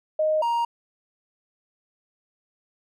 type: tone pair in turn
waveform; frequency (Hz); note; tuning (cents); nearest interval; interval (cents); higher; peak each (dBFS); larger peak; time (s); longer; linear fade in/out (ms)
sine / triangle; 621 / 937.7; D#5 / A#5; -3 / +10; perfect fifth; 713; second; -19; neither; 0.19-0.42 / 0.42-0.65; neither; 5
effects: none